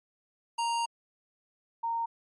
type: tone pair in turn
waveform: square / sine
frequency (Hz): 932.3 / 923.2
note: A#5 / A#5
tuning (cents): 0 / -17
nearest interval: unison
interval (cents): 17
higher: first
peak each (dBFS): -28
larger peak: neither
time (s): 0.58-0.86 / 1.83-2.06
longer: first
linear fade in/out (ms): 10
effects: MP3 48 kbps